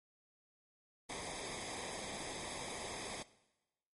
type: noise with comb filter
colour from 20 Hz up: pink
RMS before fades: -44 dBFS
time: 1.09-3.23 s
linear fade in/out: 10 ms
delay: 0.7 ms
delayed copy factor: -0.75
effects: noise-tail reverb RT60 1.0 s tail -18 dB re dry + MP3 48 kbps